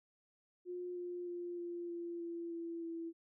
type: tone with pitch steps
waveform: sine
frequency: 357.3 / 353.6 / 349.9 / 346.3 / 342.7 / 339.2 / 335.7 / 332.2 Hz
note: F4 / F4 / F4 / F4 / F4 / E4 / E4 / E4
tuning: +40 / +22 / +3 / -15 / -33 / +50 / +32 / +13 cents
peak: -40 dBFS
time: 0.65-3.13 s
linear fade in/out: 50 ms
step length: 310 ms
effects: none